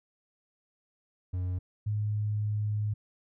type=tone pair in turn; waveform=triangle / sine; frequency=90.9 / 105.34 Hz; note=F#2 / G#2; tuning=-30 / +25 cents; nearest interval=minor third; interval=255 cents; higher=second; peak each=-27 dBFS; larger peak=neither; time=1.33-1.59 / 1.86-2.94 s; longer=second; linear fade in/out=10 ms; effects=none